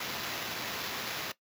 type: noise with sample-and-hold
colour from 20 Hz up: white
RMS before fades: -37 dBFS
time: 0-1.32 s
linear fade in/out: 5 ms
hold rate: 8820 Hz
effects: noise-tail reverb RT60 0.1 s tail -17 dB re dry + high-pass 100 Hz 12 dB/octave